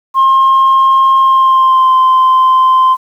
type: tone with pitch glide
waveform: sine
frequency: 1067 to 1038.4 Hz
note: C6 to C6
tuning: +34 to -13 cents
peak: -3 dBFS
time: 0.14-2.97 s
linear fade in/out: 50 ms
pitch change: -47 cents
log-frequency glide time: 1.19-1.95 s
effects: tanh soft clip ceiling -3 dBFS + 7-bit